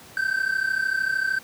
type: tone pair together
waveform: triangle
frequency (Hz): 1534.8 / 1568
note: G6 / G6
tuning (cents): -37 / 0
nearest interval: unison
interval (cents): 37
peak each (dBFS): -23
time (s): 0.17-1.39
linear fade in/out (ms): 2
effects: pink hiss -46 dBFS RMS until 1.43 s + high-pass 100 Hz 12 dB/octave